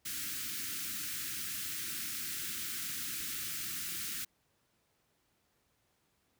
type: band-stop noise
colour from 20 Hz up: white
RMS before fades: -39 dBFS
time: 0.05-4.25 s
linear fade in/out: 10 ms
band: 350 to 1300 Hz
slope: 48 dB/octave
effects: pink hiss -75 dBFS RMS until 6.39 s + high-pass 60 Hz 12 dB/octave